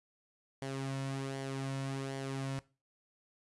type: tone with flanger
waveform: sawtooth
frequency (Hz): 135.3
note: C#3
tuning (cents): -42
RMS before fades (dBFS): -38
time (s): 0.62-2.59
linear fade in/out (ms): 0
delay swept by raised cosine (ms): 0.77 to 2.57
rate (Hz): 1.3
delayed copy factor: -0.5
effects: noise-tail reverb RT60 0.3 s tail -19 dB re dry + resampled to 24000 Hz